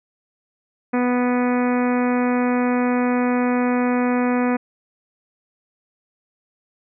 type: harmonic tone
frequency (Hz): 246.9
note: B3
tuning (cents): 0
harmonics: 1 / 2 / 3 / 4 / 5 / 6 / 7 / 8 / 9 / 10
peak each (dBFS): -18 / -24 / -28 / -30 / -32 / -34 / -35 / -36 / -37 / -38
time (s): 0.93-4.57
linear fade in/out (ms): 10
effects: none